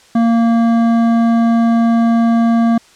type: tone with hard clipping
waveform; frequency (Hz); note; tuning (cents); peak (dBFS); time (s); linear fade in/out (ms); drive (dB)
sine; 230.8; A#3; -17; -11; 0.15-2.78; 5; 11
effects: white hiss -46 dBFS RMS until 2.95 s + low-pass 7000 Hz 12 dB/octave